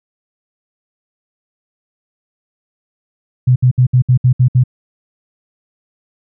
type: tone bursts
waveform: sine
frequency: 126.1 Hz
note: B2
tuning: 36 cents sharp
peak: -6 dBFS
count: 8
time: 3.47-4.638 s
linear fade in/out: 10 ms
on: 90 ms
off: 64 ms
effects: none